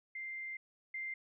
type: tone pair in turn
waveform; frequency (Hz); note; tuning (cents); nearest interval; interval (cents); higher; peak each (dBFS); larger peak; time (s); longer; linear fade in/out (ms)
sine; 2093 / 2093; C7 / C7; 0 / 0; unison; 0; neither; -40 / -38; second; 0.15-0.57 / 0.94-1.14; first; 5
effects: none

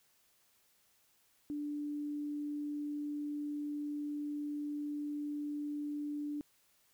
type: tone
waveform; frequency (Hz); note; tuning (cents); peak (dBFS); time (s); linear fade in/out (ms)
sine; 293.7; D4; 0; -36; 1.5-6.41; 0
effects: white hiss -71 dBFS RMS until 6.93 s

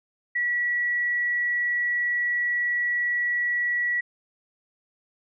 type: tone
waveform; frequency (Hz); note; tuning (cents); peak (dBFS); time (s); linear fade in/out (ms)
sine; 1937; B6; -34; -22; 0.35-4.01; 10
effects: none

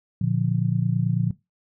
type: chord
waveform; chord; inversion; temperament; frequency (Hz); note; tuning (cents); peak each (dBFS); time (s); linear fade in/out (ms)
sine; Bb major; none; just; 116.54 / 145.68 / 174.81; Bb2 / D3 / F3; 0 / -14 / +2; -24; 0.21-1.31; 5
effects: noise-tail reverb RT60 0.2 s tail -19 dB re dry

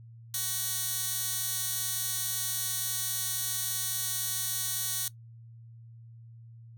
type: tone with high-pass filter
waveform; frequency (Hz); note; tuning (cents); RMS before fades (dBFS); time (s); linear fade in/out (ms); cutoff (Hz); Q
15% pulse; 375.3; F#4; +25; -32; 0.34-5.08; 2; 6500; 0.57
effects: noise-tail reverb RT60 0.1 s tail -19 dB re dry + added 115 Hz sine -47 dBFS peak until 6.77 s

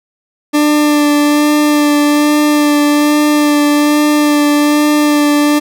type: tone with vibrato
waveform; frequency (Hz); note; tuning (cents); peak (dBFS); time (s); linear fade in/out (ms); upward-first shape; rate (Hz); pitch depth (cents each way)
40% pulse; 295.7; D4; +12; -7; 0.53-5.6; 20; sine; 1.2; 16
effects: none

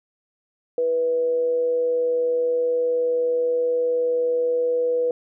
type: tone with amplitude modulation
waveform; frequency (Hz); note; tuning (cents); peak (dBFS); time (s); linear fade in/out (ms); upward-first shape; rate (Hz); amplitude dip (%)
sine; 490; B4; -14; -17; 0.78-5.11; 2; sine; 159; 30
effects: none

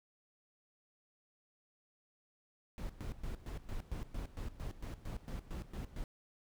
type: noise with tremolo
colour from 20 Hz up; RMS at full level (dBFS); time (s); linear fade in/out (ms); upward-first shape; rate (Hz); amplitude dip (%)
brown; -41; 2.78-6.04; 0; square; 4.4; 80
effects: none

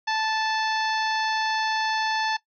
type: harmonic tone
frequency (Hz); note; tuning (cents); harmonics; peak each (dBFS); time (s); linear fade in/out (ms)
877; A5; -6; 1 / 2 / 3 / 4 / 5 / 6 / 7; -25 / -28 / -35 / -35 / -35 / -37 / -43; 0.07-2.37; 10
effects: noise-tail reverb RT60 0.1 s tail -17 dB re dry

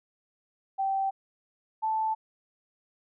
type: tone pair in turn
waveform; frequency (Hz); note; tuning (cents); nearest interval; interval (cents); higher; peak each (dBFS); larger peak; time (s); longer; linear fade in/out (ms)
sine; 777 / 877.9; G5 / A5; -16 / -4; major second; 212; second; -25; neither; 0.78-1.11 / 1.82-2.15; neither; 20
effects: none

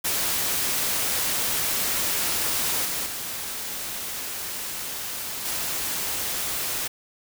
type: noise with level steps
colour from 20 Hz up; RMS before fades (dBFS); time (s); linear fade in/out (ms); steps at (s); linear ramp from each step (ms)
white; -25 / -28 / -32 / -28; 0.04-6.88; 10; 2.85 / 3.06 / 5.45; 5
effects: none

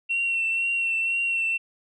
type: tone with vibrato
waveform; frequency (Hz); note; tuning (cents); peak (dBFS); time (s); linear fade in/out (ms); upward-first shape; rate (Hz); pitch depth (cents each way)
sine; 2719; F7; -47; -21; 0.09-1.58; 20; triangle; 2; 29
effects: tanh soft clip ceiling -18 dBFS

